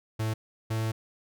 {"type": "tone pair in turn", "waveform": "45% pulse", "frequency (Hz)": [110, 110.96], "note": ["A2", "A2"], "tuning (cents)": [0, 15], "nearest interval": "unison", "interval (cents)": 15, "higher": "second", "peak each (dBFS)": -27, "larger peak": "neither", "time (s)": [[0.19, 0.34], [0.7, 0.92]], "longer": "second", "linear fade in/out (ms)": 10, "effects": []}